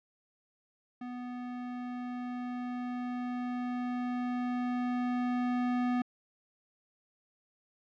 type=tone with level ramp; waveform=square; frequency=246.9 Hz; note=B3; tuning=in tune; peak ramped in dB=-39 to -28 dBFS; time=1.01-6.02 s; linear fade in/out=5 ms; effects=low-pass 2000 Hz 12 dB/octave